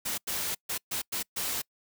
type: noise bursts at uneven times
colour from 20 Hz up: white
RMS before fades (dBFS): -32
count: 6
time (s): 0.05-0.18 / 0.27-0.55 / 0.69-0.78 / 0.91-1.02 / 1.12-1.23 / 1.36-1.62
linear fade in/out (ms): 10
effects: noise-tail reverb RT60 0.1 s tail -26 dB re dry